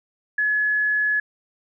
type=tone; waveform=sine; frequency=1700 Hz; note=G#6; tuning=40 cents sharp; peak=-18 dBFS; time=0.38-1.2 s; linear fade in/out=5 ms; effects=none